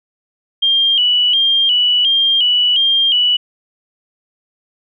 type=tone with vibrato; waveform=sine; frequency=3074 Hz; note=G7; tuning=35 cents flat; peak=-10 dBFS; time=0.62-3.37 s; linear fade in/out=10 ms; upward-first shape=square; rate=1.4 Hz; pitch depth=70 cents each way; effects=none